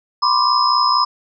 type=tone cluster; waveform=sine; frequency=993 / 1057 / 1180 / 5100 Hz; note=B5 / C6 / D6 / D#8; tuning=+9 / +17 / +8 / +42 cents; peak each=-18 dBFS; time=0.22-1.05 s; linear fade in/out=10 ms; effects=none